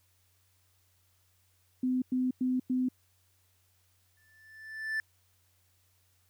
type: tone bursts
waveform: sine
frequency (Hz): 254.6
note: C4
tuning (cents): -47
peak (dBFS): -26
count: 4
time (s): 1.83-2.887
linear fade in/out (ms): 5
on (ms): 190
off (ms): 99
type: tone with exponential growth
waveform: triangle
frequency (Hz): 1760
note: A6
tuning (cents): 0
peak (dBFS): -26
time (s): 4.17-5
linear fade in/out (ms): 1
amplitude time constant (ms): 180
effects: added 91 Hz sine -70 dBFS peak until 6.29 s + white hiss -71 dBFS RMS until 6.29 s